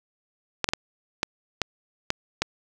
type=clicks; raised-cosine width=0.2 ms; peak=-5 dBFS; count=7; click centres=0.643 / 0.689 / 0.735 / 1.231 / 1.617 / 2.104 / 2.42 s; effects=none